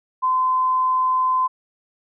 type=tone; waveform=sine; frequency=1027 Hz; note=C6; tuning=33 cents flat; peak=-16 dBFS; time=0.22-1.48 s; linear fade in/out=20 ms; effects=none